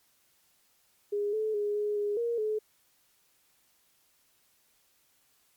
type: tone with pitch steps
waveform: sine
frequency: 410.7 / 434 / 413.5 / 417.2 / 412.4 / 469.7 / 429.6 Hz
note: G#4 / A4 / G#4 / G#4 / G#4 / A#4 / A4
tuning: -19 / -24 / -8 / +8 / -12 / +13 / -41 cents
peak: -27 dBFS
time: 1.12-2.59 s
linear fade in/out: 10 ms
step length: 210 ms
effects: white hiss -68 dBFS RMS until 5.56 s + MP3 96 kbps